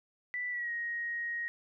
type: tone with pitch glide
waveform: sine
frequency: 1975.5 to 1879.8 Hz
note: B6 to A#6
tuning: 0 to +14 cents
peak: -33 dBFS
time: 0.34-1.48 s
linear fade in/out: 0 ms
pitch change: -86 cents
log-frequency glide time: 0.5-0.71 s
effects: none